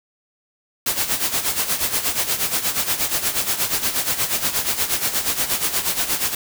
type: noise with tremolo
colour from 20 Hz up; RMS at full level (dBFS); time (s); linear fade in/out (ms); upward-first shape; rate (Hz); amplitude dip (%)
white; -19; 0.86-6.35; 5; sine; 8.4; 70
effects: none